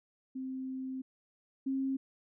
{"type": "tone pair in turn", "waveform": "sine", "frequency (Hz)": [261.6, 267.9], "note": ["C4", "C4"], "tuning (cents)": [0, 41], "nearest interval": "unison", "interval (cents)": 41, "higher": "second", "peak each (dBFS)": [-36, -30], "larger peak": "second", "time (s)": [[0.35, 1.02], [1.66, 1.97]], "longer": "first", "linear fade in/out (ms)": 10, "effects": []}